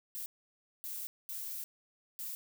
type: noise bursts at uneven times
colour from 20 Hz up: violet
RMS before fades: -41 dBFS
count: 4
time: 0.15-0.26 / 0.84-1.07 / 1.29-1.64 / 2.19-2.35 s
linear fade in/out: 0 ms
effects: none